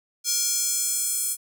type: tone with high-pass filter sweep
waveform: square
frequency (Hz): 472.7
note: A#4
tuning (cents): +24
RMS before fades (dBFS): -25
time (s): 0.24-1.37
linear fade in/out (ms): 50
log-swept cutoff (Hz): 5800 to 9200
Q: 2.3
effects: none